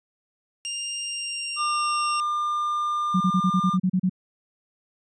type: tone with pitch glide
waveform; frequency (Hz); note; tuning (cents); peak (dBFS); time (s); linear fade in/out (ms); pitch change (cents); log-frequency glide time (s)
20% pulse; 2800 to 2761; F7 to F7; +4 to -20; -23; 0.65-2.2; 0; -24; 1-1.82
type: tone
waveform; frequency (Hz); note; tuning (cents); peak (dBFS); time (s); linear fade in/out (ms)
triangle; 1200; D6; +37; -21; 1.56-3.78; 50
type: tone bursts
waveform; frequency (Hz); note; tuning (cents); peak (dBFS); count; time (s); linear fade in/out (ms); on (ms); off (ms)
sine; 185; F#3; 0; -18; 10; 3.14-4.096; 10; 65; 34
effects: resampled to 22050 Hz